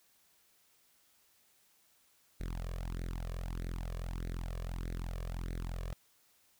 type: tone with flanger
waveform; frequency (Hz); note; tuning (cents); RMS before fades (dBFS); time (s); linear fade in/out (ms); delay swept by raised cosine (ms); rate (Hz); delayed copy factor
sawtooth; 42.97; F1; -27; -39; 2.4-5.93; 0; 0.48 to 1.78; 1.6; +0.85
effects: white hiss -69 dBFS RMS until 6.59 s